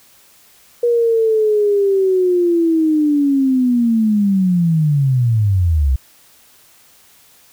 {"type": "linear sweep", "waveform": "sine", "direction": "down", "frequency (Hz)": [480.2, 62.3], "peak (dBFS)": -11, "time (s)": [0.83, 5.96], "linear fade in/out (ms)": 5, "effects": ["white hiss -49 dBFS RMS until 7.52 s"]}